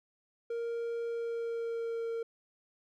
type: tone with pitch glide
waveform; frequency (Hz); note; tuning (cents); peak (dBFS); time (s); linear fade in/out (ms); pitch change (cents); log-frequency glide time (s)
triangle; 466.2 to 459.3; A#4 to A#4; 0 to -26; -31; 0.5-2.23; 5; -26; 1.06-2.11
effects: none